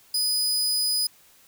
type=tone; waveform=sawtooth; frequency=4980 Hz; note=D#8; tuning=1 cent sharp; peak=-19 dBFS; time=0.14-1.07 s; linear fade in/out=5 ms; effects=white hiss -56 dBFS RMS until 1.47 s